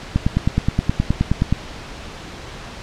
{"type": "click train", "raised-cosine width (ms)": 5, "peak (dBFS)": -3, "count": 14, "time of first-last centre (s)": [0.16, 1.526], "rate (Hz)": 9.52, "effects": ["pink hiss -34 dBFS RMS until 2.82 s", "low-pass 5000 Hz 12 dB/octave"]}